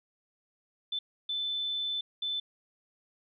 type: tone bursts at uneven times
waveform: sine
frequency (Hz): 3520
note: A7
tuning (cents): 0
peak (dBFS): -30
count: 3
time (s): 0.92-0.99 / 1.29-2.01 / 2.22-2.4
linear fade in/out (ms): 5
effects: none